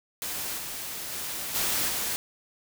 white noise with level steps, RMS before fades -33 / -36 / -34 / -27 / -30 dBFS, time 0.22-2.16 s, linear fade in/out 0 ms, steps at 0.57 / 1.11 / 1.54 / 1.88 s, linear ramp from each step 20 ms, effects none

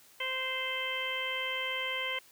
harmonic tone with a mistuned harmonic, 520 Hz, C5, 11 cents flat, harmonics 1 / 2 / 3 / 4 / 5 / 6, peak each -41 / -41 / -44 / -35 / -41 / -37 dBFS, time 0.2-2.19 s, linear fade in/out 5 ms, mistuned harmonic 5, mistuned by +19 cents, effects white hiss -59 dBFS RMS until 2.31 s + high-pass 80 Hz 12 dB/octave

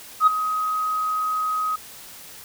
sine tone with ADSR envelope, 1261 Hz, D#6, 23 cents sharp, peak -8 dBFS, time 0.2-1.76 s, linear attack 70 ms, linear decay 11 ms, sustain -13 dB, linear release 8 ms, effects tanh soft clip ceiling -7 dBFS + white hiss -42 dBFS RMS until 2.44 s

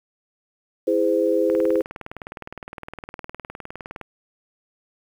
sine chord, E augmented, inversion none, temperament just, 329.6 / 412 / 515 Hz, E4 / G#4 / B#4, 0 / -14 / -28 cents, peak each -22 / -22 / -20 dBFS, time 0.87-1.82 s, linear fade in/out 10 ms
click train, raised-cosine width 0.5 ms, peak -19 dBFS, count 50, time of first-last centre 1.5-4.013 s, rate 19.5 Hz
effects 8-bit

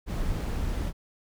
brown noise, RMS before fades -29 dBFS, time 0.06-0.93 s, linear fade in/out 50 ms, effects none

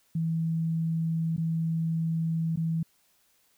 sine tone with dropouts, 163.2 Hz, E3, 17 cents flat, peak -25 dBFS, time 0.15-2.83 s, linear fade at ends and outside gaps 5 ms, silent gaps 1.365-1.378 / 2.56-2.572 s, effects white hiss -67 dBFS RMS until 3.57 s

